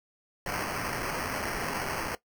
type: noise with sample-and-hold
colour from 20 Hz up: violet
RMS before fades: -33 dBFS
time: 0.46-2.15 s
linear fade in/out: 2 ms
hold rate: 3675 Hz
effects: noise-tail reverb RT60 0.1 s tail -17 dB re dry